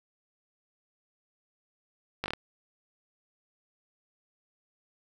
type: slowing click train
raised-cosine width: 0.3 ms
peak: -15 dBFS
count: 5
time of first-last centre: 2.24-2.335 s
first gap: 19 ms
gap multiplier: 1.15
effects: 8-bit